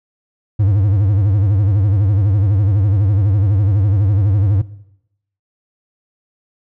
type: tone with vibrato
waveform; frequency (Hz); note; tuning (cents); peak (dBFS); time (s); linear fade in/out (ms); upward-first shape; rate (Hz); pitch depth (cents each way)
triangle; 100; G2; +35; -8; 0.59-4.62; 10; sine; 12; 130
effects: noise-tail reverb RT60 0.8 s tail -18 dB re dry